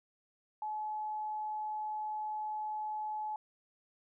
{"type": "tone", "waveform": "sine", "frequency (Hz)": 855, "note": "A5", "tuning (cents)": -50, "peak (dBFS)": -35, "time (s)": [0.62, 3.36], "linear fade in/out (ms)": 2, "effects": []}